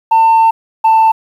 sine tone pair in turn, 899 / 889.2 Hz, A5 / A5, +37 / +18 cents, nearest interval unison, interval 19 cents, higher first, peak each -3 dBFS, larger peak neither, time 0.11-0.51 / 0.84-1.12 s, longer first, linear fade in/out 10 ms, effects tanh soft clip ceiling -4 dBFS + 7-bit

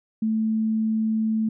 sine tone, 220 Hz, A3, in tune, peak -20 dBFS, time 0.22-1.49 s, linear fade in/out 5 ms, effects none

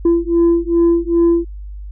sine beating tone pair, 337.8 / 340.3 Hz, E4 / F4, +42 / -45 cents, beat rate 2.5 Hz, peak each -12 dBFS, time 0.05-1.45 s, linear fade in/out 5 ms, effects tanh soft clip ceiling -7 dBFS + added 50 Hz sine -27 dBFS peak until 1.91 s

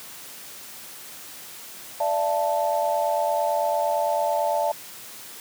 sine chord, D suspended second, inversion none, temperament equal with one note detuned, 587.3 / 676.2 / 880 Hz, D5 / E5 / A5, 0 / +44 / 0 cents, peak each -25 dBFS, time 2-4.72 s, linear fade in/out 5 ms, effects white hiss -41 dBFS RMS until 5.4 s + high-pass 100 Hz 12 dB/octave

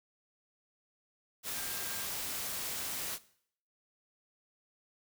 sine tone in noise, 1600 Hz, G6, 35 cents sharp, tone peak -49 dBFS, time 1.53-2.07 s, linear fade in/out 50 ms, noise white, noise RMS -38 dBFS, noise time 1.43-3.19 s, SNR -14 dB, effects noise-tail reverb RT60 0.6 s tail -18 dB re dry

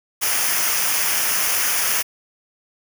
white noise with comb filter, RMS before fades -20 dBFS, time 0.21-2.03 s, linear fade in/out 20 ms, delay 0.25 ms, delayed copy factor -0.65, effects none

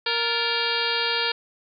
harmonic tone with a mistuned harmonic, 466.2 Hz, A#4, in tune, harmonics 1 / 2 / 3 / 4 / 5 / 6 / 7 / 8 / 9 / 10, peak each -31 / -31 / -31 / -31 / -31 / -31 / -31 / -31 / -31 / -31 dBFS, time 0.06-1.32 s, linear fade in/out 5 ms, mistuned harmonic 4, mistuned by -120 cents, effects none

